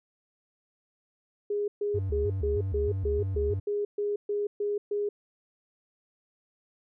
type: tone bursts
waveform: sine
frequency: 411.5 Hz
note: G#4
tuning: 16 cents flat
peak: -26 dBFS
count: 12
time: 1.5-5.09 s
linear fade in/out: 5 ms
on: 180 ms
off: 130 ms
type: tone with vibrato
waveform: triangle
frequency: 83.9 Hz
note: E2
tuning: 31 cents sharp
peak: -26 dBFS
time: 1.94-3.6 s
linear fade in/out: 10 ms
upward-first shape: square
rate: 3.2 Hz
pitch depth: 240 cents each way
effects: none